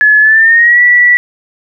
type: tone with pitch glide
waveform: sine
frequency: 1709 to 1951.8 Hz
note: G#6 to B6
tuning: +49 to -21 cents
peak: -3 dBFS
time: 0.01-1.17 s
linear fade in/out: 0 ms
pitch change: +230 cents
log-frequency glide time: 0.2-0.81 s
effects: none